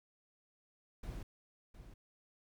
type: noise with echo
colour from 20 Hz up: brown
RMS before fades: -44 dBFS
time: 1.03-1.23 s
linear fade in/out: 5 ms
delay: 710 ms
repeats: 1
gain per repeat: -10 dB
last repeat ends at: 1.94 s
effects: none